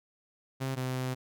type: tone pair in turn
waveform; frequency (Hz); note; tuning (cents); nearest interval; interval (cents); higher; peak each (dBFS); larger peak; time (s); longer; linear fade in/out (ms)
sawtooth; 132.7 / 128.62; C3 / C3; +25 / -29; minor second; 54; first; -27; neither; 0.6-0.76 / 0.76-1.15; second; 20
effects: none